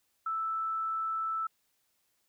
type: tone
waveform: sine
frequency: 1318.5 Hz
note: E6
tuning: in tune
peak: -30 dBFS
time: 0.26-1.47 s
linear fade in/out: 5 ms
effects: white hiss -75 dBFS RMS until 2.28 s